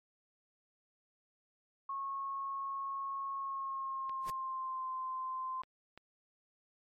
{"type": "tone with pitch glide", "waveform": "sine", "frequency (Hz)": [1094, 1039.2], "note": ["C#6", "C6"], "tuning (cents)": [-23, -12], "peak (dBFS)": -36, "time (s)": [1.89, 5.62], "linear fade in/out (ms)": 5, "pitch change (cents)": -89, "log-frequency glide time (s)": [3.36, 4.89]}
{"type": "clicks", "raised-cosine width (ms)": 0.3, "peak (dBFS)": -35, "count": 3, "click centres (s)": [4.095, 5.635, 5.976]}
{"type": "noise with exponential growth", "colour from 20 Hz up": "pink", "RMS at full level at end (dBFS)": -41, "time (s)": [4.2, 4.3], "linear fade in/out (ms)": 1, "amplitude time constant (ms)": 20}
{"effects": ["MP3 64 kbps"]}